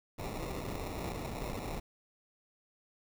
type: noise with sample-and-hold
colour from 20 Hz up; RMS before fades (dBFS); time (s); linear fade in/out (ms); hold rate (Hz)
pink; -39; 0.18-1.8; 10; 1575
effects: none